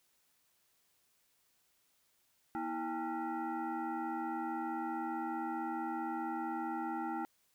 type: tone with frequency modulation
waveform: sine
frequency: 239.2 Hz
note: A#3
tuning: 45 cents sharp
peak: -35 dBFS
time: 2.55-7.25 s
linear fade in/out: 0 ms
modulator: 563 Hz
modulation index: 1.8
effects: white hiss -74 dBFS RMS until 7.54 s